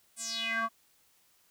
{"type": "tone with band-pass filter sweep", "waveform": "square", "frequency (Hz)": 227, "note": "A#3", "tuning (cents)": -46, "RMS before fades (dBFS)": -33, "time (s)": [0.16, 0.69], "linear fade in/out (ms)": 50, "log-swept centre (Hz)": [9400, 1000], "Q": 5.3, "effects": ["white hiss -67 dBFS RMS until 1.5 s"]}